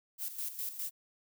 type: noise with tremolo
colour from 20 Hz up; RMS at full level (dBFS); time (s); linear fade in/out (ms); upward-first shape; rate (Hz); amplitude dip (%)
violet; -37; 0.18-0.91; 50; square; 4.9; 65
effects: none